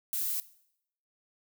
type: noise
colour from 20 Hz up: violet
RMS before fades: -32 dBFS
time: 0.13-0.4 s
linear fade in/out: 0 ms
effects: noise-tail reverb RT60 0.7 s tail -18 dB re dry